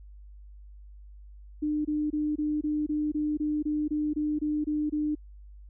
sine tone bursts, 301 Hz, D4, 43 cents sharp, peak -25 dBFS, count 14, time 1.62-5.152 s, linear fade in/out 10 ms, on 230 ms, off 24 ms, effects added 50 Hz sine -45 dBFS peak until 5.69 s

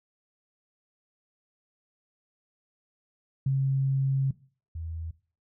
sine tone pair in turn, 135.2 / 81.72 Hz, C#3 / E2, -43 / -14 cents, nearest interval major sixth, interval 871 cents, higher first, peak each -22 / -33 dBFS, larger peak first, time 3.46-4.31 / 4.75-5.11 s, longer first, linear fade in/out 5 ms, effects noise-tail reverb RT60 0.4 s tail -18 dB re dry

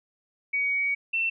sine tone pair in turn, 2251 / 2690 Hz, C#7 / E7, +26 / +34 cents, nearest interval minor third, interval 308 cents, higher second, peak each -23 dBFS, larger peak neither, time 0.53-0.95 / 1.13-1.3 s, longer first, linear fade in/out 10 ms, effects none

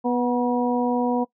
harmonic tone with a mistuned harmonic, 245.5 Hz, B3, 10 cents flat, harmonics 1 / 2 / 3 / 4, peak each -22 / -25 / -27 / -28 dBFS, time 0.04-1.25 s, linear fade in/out 20 ms, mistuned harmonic 4, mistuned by -35 cents, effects noise-tail reverb RT60 0.1 s tail -21 dB re dry

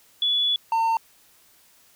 sine / triangle tone pair in turn, 3421 / 906.1 Hz, A7 / A#5, -49 / -49 cents, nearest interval octave + major seventh, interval 2300 cents, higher first, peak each -19 / -17 dBFS, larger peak second, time 0.22-0.56 / 0.72-0.97 s, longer first, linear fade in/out 2 ms, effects white hiss -57 dBFS RMS until 1.95 s

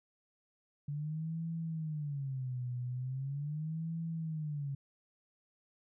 sine tone with vibrato, 142.8 Hz, D3, 48 cents flat, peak -35 dBFS, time 0.88-4.75 s, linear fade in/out 5 ms, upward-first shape sine, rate 0.4 Hz, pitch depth 250 cents each way, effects none

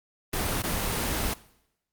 pink noise with dropouts, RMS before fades -28 dBFS, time 0.33-1.34 s, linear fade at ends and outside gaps 5 ms, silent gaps 0.622-0.636 s, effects noise-tail reverb RT60 0.8 s tail -19 dB re dry + Opus 24 kbps

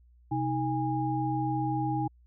sine tone cluster, 128.8 / 314.7 / 819 Hz, C3 / D#4 / G#5, -27 / +20 / -24 cents, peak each -31 dBFS, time 0.31-2.08 s, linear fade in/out 10 ms, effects added 60 Hz sine -56 dBFS peak until 2.26 s

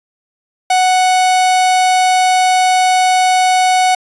45% pulse tone, 740 Hz, F#5, in tune, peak -9 dBFS, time 0.7-3.95 s, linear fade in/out 5 ms, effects resampled to 24000 Hz

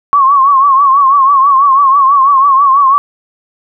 sine tone with vibrato, 1101 Hz, C#6, 12 cents flat, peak -4 dBFS, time 0.13-2.98 s, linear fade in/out 0 ms, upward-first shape triangle, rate 6.1 Hz, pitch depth 100 cents each way, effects none

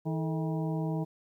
harmonic tone with a mistuned harmonic, 160 Hz, D#3, 49 cents sharp, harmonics 1 / 2 / 3 / 4 / 5 / 6, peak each -30 / -36 / -40 / -42 / -44 / -46 dBFS, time 0.05-1.05 s, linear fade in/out 20 ms, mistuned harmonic 3, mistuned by -140 cents, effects 11-bit

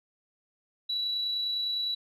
sine tone with amplitude modulation, 3930 Hz, B7, 9 cents flat, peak -26 dBFS, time 0.89-1.95 s, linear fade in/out 10 ms, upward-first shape sine, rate 29.8 Hz, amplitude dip 25%, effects tanh soft clip ceiling -22 dBFS

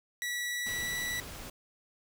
sawtooth tone with pitch glide, 1944 to 1956.4 Hz, B6 to B6, -28 to -17 cents, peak -29 dBFS, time 0.22-1.2 s, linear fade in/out 0 ms, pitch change +11 cents, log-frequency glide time 0.48-0.96 s
pink noise, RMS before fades -44 dBFS, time 0.66-1.5 s, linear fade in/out 5 ms
effects none

